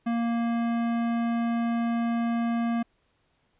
sine tone with tanh clipping, 233.2 Hz, A#3, 1 cent sharp, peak -26 dBFS, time 0.06-2.83 s, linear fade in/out 10 ms, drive 18 dB, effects pink hiss -70 dBFS RMS until 3.59 s + resampled to 8000 Hz

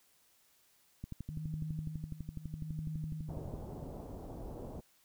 click train, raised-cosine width 5 ms, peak -29 dBFS, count 31, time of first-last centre 1.04-3.54 s, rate 12 Hz
sine tone with tremolo, 156.3 Hz, D#3, 8 cents sharp, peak -37 dBFS, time 1.29-3.84 s, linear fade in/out 10 ms, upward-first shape sine, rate 0.75 Hz, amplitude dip 80%
pink low-pass noise, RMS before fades -45 dBFS, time 3.28-4.81 s, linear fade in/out 20 ms, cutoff 770 Hz, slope 24 dB/octave
effects white hiss -69 dBFS RMS until 5.04 s

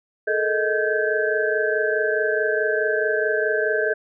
sine tone cluster, 430.5 / 455.2 / 625 / 1559 / 1685 Hz, A4 / A#4 / D#5 / G6 / G#6, -38 / -41 / +8 / -10 / +25 cents, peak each -23 / -28 / -25 / -24 / -30 dBFS, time 0.27-3.94 s, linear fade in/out 10 ms, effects none

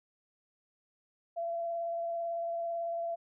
sine tone with vibrato, 677 Hz, E5, 46 cents sharp, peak -32 dBFS, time 1.36-3.16 s, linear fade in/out 20 ms, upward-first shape sine, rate 18 Hz, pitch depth 13 cents each way, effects none

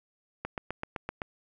click train, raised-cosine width 0.5 ms, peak -18 dBFS, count 7, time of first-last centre 0.45-1.218 s, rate 7.81 Hz, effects none

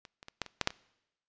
clicks, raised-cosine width 0.2 ms, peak -30 / -30 / -27 / -14 / -27 / -10 / -8 / -27 dBFS, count 8, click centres 0.052 / 0.229 / 0.284 / 0.417 / 0.463 / 0.613 / 0.674 / 0.705 s, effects noise-tail reverb RT60 0.9 s tail -24 dB re dry + resampled to 16000 Hz

